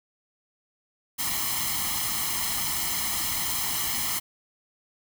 white noise with comb filter, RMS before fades -28 dBFS, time 1.18-4.2 s, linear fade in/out 20 ms, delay 0.97 ms, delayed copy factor +0.8, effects none

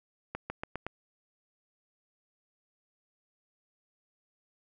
accelerating click train, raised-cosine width 0.5 ms, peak -20 dBFS, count 5, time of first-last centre 0.35-0.866 s, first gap 150 ms, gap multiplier 0.9, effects none

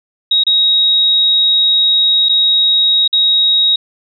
sine tone with dropouts, 3790 Hz, A#7, 28 cents sharp, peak -8 dBFS, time 0.31-3.76 s, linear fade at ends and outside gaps 5 ms, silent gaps 0.437-0.466 / 2.287-2.293 / 3.078-3.128 s, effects none

